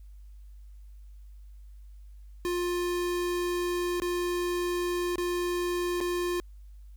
square tone with dropouts, 352.5 Hz, F4, 16 cents sharp, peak -28 dBFS, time 2.45-6.4 s, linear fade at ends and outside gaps 0 ms, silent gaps 4-4.02 / 5.157-5.182 / 6.004-6.011 s, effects added 50 Hz sine -45 dBFS peak until 6.96 s + white hiss -73 dBFS RMS until 6.96 s

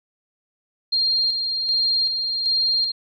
sine tone with tremolo, 4206 Hz, C8, 8 cents sharp, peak -17 dBFS, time 0.92-2.92 s, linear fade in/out 10 ms, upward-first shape square, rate 1.3 Hz, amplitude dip 40%, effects none

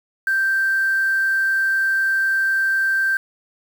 sine tone with quantisation, 1568 Hz, G6, in tune, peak -16 dBFS, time 0.27-3.17 s, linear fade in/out 2 ms, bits 6, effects none

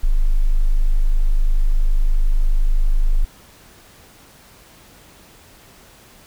sine tone, 25.79 Hz, G#0, 11 cents flat, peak -11 dBFS, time 0.03-3.25 s, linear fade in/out 10 ms, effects pink hiss -47 dBFS RMS until 6.26 s

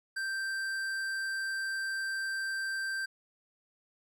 sine tone with tanh clipping, 1568 Hz, G6, in tune, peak -34 dBFS, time 0.16-3.06 s, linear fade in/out 10 ms, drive 14 dB, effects none

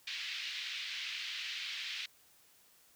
pink band-pass noise, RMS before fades -41 dBFS, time 0.07-2.06 s, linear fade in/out 5 ms, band 2200 to 4300 Hz, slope 24 dB/octave, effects white hiss -65 dBFS RMS until 2.95 s

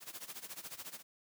white noise with tremolo, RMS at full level -44 dBFS, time 0-1.03 s, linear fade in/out 50 ms, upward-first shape sine, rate 14 Hz, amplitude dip 85%, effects high-pass 100 Hz 12 dB/octave

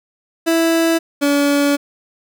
30% pulse tone pair in turn, 329.6 / 285.5 Hz, E4 / D4, 0 / -49 cents, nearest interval major second, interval 249 cents, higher first, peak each -10 dBFS, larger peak neither, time 0.46-0.99 / 1.21-1.77 s, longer second, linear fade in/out 20 ms, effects none

